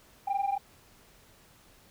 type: tone pair together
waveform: sine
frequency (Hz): 784 / 806.5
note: G5 / G5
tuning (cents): 0 / +49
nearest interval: unison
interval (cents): 49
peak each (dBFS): -28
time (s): 0.27-0.58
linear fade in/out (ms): 10
effects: tanh soft clip ceiling -23 dBFS + pink hiss -59 dBFS RMS until 1.9 s